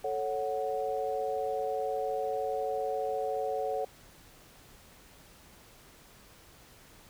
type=chord; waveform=sine; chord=F# minor; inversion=first; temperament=equal; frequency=440 / 554.4 / 740 Hz; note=A4 / C#5 / F#5; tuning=0 / 0 / 0 cents; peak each=-34 dBFS; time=0.04-3.85 s; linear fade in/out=5 ms; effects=pink hiss -56 dBFS RMS until 7.09 s